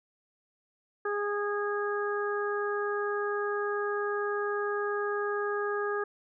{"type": "harmonic tone", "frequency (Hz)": 411.3, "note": "G#4", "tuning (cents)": -17, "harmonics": [1, 2, 3, 4], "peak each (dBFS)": [-30, -40, -35, -36], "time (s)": [1.05, 6.04], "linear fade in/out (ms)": 5, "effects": []}